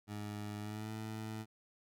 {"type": "tone with pitch glide", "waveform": "20% pulse", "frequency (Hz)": [104.3, 109.55], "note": ["G#2", "A2"], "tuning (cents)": [8, -7], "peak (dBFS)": -36, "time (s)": [0.07, 1.46], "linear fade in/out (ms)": 50, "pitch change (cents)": 85, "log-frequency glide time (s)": [0.59, 0.92], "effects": []}